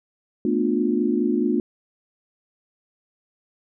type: chord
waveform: sine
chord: B half-diminished seventh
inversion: third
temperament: just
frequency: 222.2 / 246.9 / 296.3 / 355.6 Hz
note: A3 / B3 / D4 / F4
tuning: +17 / 0 / +15 / +31 cents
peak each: -24 dBFS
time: 0.45-1.6 s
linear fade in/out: 2 ms
effects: none